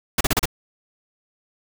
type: noise bursts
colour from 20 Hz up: pink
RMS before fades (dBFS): -18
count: 5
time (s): 0.18-0.456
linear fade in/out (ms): 5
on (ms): 28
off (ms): 34
effects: none